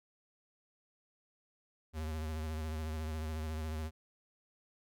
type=tone with vibrato; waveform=square; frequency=78.4 Hz; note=D#2; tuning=14 cents sharp; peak=-37 dBFS; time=1.93-3.91 s; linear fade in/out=50 ms; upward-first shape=sine; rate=14 Hz; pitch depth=43 cents each way; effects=none